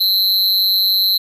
square tone with amplitude modulation, 4075 Hz, C8, 47 cents flat, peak -9 dBFS, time 0-1.18 s, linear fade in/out 10 ms, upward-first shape sine, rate 193 Hz, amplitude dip 90%, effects none

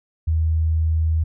sine tone, 80 Hz, D#2, 49 cents sharp, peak -16 dBFS, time 0.27-1.24 s, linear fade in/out 10 ms, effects none

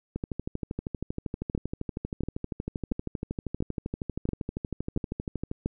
two click trains, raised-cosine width 3 ms, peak -15 / -18 dBFS, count 7 / 69, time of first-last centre 1.55-5.66 / 0.16-5.514 s, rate 1.46 / 12.7 Hz, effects none

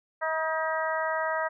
harmonic tone with a mistuned harmonic, 318.9 Hz, D#4, 43 cents sharp, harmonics 2 / 3 / 4 / 5 / 6, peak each -30 / -32 / -33 / -34 / -35 dBFS, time 0.21-1.49 s, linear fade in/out 20 ms, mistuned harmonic 4, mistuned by -18 cents, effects none

